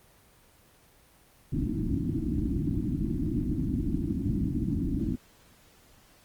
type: low-pass noise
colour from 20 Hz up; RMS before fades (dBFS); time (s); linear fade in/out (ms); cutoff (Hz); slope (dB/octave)
white; -29; 1.52-5.16; 5; 330; 96
effects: pink hiss -59 dBFS RMS until 6.24 s + Opus 24 kbps